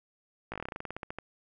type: slowing click train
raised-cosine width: 0.5 ms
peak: -22 dBFS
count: 17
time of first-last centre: 0.52-1.186 s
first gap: 17 ms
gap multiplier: 1.11
effects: none